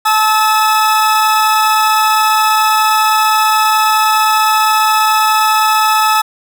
40% pulse tone pair together, 867.6 / 1294 Hz, A5 / E6, -25 / -32 cents, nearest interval perfect fifth, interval 693 cents, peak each -11 dBFS, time 0.05-6.22 s, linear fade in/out 10 ms, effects none

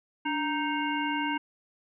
harmonic tone with a mistuned harmonic, 311.1 Hz, D#4, in tune, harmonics 1 / 3 / 5 / 7 / 9, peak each -31 / -31 / -35 / -37 / -37 dBFS, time 0.25-1.38 s, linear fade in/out 10 ms, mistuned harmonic 1, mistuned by -110 cents, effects none

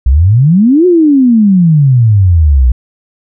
sine exponential two-way sweep, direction up then down, 58.8 to 370 to 58.8 Hz, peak -3 dBFS, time 0.06-2.72 s, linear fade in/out 5 ms, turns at 0.86 s, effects none

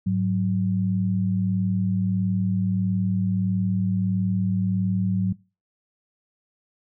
sine tone pair together, 104.46 / 186 Hz, G#2 / F#3, +11 / +9 cents, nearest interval minor seventh, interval 998 cents, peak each -25 / -21 dBFS, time 0.06-5.33 s, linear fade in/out 10 ms, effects noise-tail reverb RT60 0.3 s tail -22 dB re dry

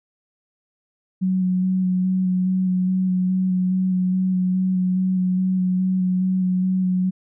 sine tone with vibrato, 185 Hz, F#3, in tune, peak -17 dBFS, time 1.21-7.11 s, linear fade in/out 20 ms, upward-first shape square, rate 2.4 Hz, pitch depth 14 cents each way, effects none

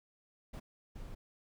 brown noise bursts at uneven times, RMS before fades -45 dBFS, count 2, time 0.53-0.6 / 0.95-1.15 s, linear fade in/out 10 ms, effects none

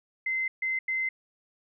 sine tone bursts at uneven times, 2066 Hz, C7, 22 cents flat, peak -26 dBFS, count 3, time 0.26-0.48 / 0.62-0.79 / 0.88-1.09 s, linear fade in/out 5 ms, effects none

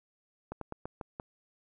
slowing click train, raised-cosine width 1 ms, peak -24 dBFS, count 6, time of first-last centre 0.52-1.199 s, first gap 93 ms, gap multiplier 1.19, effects none

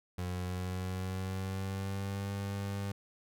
30% pulse tone with pitch glide, 90.2 to 99.51 Hz, F#2 to G2, -44 to +26 cents, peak -32 dBFS, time 0.18-2.92 s, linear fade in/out 5 ms, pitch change +170 cents, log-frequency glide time 0.35-2.3 s, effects none

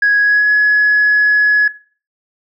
sine tone with pitch glide, 1661.2 to 1689.3 Hz, G#6 to G#6, 0 to +29 cents, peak -7 dBFS, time 0.02-1.68 s, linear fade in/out 5 ms, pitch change +29 cents, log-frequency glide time 0.2-0.52 s, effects noise-tail reverb RT60 0.4 s tail -18 dB re dry + tanh soft clip ceiling -5 dBFS

